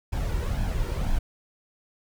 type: noise with flanger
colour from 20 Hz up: brown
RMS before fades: -26 dBFS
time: 0.12-1.19 s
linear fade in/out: 10 ms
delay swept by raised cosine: 1.2 to 2.17 ms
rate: 2 Hz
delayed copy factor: +0.55
effects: none